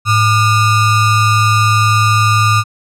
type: ring-modulated tone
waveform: square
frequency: 656 Hz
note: E5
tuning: 9 cents flat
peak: -6 dBFS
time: 0.05-2.64 s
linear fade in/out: 50 ms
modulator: 549 Hz
effects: low-pass 9000 Hz 12 dB/octave